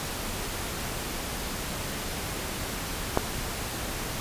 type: click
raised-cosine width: 1 ms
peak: -6 dBFS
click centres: 3.174 s
effects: pink hiss -33 dBFS RMS until 4.2 s + resampled to 32000 Hz